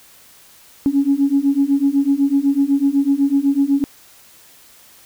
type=beating tone pair; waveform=sine; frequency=274.5 / 282.5 Hz; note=C#4 / C#4; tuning=-17 / +33 cents; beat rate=8 Hz; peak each=-16 / -15 dBFS; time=0.86-3.84 s; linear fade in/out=0 ms; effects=tanh soft clip ceiling -5 dBFS + white hiss -47 dBFS RMS until 5.05 s